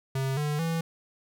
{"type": "tone with pitch steps", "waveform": "square", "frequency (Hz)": [133.9, 148.57, 164.85], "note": ["C3", "D3", "E3"], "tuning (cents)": [40, 20, 0], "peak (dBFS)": -27, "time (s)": [0.15, 0.81], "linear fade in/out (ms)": 5, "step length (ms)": 220, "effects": []}